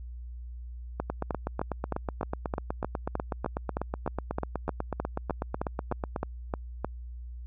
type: two click trains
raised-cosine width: 1 ms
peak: -16 / -15 dBFS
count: 42 / 20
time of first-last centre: 1.1-6.162 / 1-6.846 s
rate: 8.1 / 3.25 Hz
effects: added 60 Hz sine -38 dBFS peak until 7.46 s